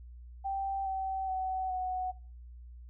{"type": "tone with pitch steps", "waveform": "sine", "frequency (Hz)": [781, 767.1, 753.5, 740.2], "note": ["G5", "G5", "F#5", "F#5"], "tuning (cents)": [-7, -38, 31, 0], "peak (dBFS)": -31, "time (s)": [0.44, 2.12], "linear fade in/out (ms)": 20, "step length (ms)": 420, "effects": ["noise-tail reverb RT60 0.4 s tail -21 dB re dry", "added 60 Hz sine -46 dBFS peak until 2.89 s"]}